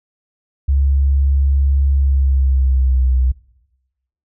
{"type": "tone with pitch glide", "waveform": "sine", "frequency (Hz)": [69, 63.64], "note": ["C#2", "C2"], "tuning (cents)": [-7, -47], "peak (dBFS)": -11, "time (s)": [0.68, 3.32], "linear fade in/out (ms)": 10, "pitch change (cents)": -140, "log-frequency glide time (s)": [1.95, 3.11], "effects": ["noise-tail reverb RT60 1.0 s tail -22 dB re dry"]}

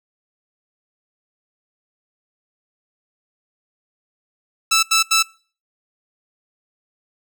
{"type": "tone bursts", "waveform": "10% pulse", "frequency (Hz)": 1318.5, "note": "E6", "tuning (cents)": 0, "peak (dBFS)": -5, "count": 3, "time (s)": [4.71, 5.228], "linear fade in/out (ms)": 10, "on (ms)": 120, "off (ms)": 79, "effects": ["noise-tail reverb RT60 0.4 s tail -23 dB re dry"]}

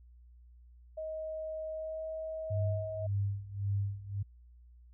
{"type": "tone with pitch glide", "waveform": "sine", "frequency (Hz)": [630, 636.2], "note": ["D#5", "D#5"], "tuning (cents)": [21, 38], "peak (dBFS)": -36, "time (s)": [0.97, 3.07], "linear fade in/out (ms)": 10, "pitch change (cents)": 17, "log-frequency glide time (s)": [1.72, 2.04]}
{"type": "tone with tremolo", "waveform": "sine", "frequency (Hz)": 100, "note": "G2", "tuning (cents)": 35, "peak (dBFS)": -28, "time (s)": [2.5, 4.23], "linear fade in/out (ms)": 10, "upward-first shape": "sine", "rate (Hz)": 1.8, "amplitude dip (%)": 85}
{"effects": ["added 60 Hz sine -54 dBFS peak until 4.93 s"]}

